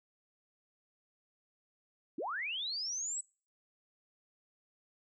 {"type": "linear sweep", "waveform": "sine", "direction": "up", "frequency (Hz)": [241.1, 7970], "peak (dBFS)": -35, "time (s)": [2.18, 3.21], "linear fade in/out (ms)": 5, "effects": ["noise-tail reverb RT60 0.4 s tail -25 dB re dry"]}